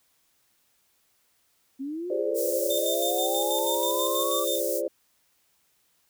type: linear sweep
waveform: sine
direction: up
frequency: 260.5 to 1169 Hz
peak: -30 dBFS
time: 1.79-4.45 s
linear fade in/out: 20 ms
type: chord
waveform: sine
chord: D half-diminished seventh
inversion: first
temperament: equal with one note detuned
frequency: 342.6 / 415.3 / 523.3 / 587.3 Hz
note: F4 / Ab4 / C5 / D5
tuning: -33 / 0 / 0 / 0 cents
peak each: -33 / -33 / -29 / -31 dBFS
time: 2.1-4.88 s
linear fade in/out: 5 ms
type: high-pass noise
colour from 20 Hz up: white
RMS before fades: -33 dBFS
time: 2.34-4.82 s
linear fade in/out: 50 ms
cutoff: 6000 Hz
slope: 24 dB/octave
type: tone with tremolo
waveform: sawtooth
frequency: 3600 Hz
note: A7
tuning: 39 cents sharp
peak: -26 dBFS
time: 2.7-4.6 s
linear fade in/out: 5 ms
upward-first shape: square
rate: 6.2 Hz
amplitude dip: 65%
effects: white hiss -68 dBFS RMS until 6.09 s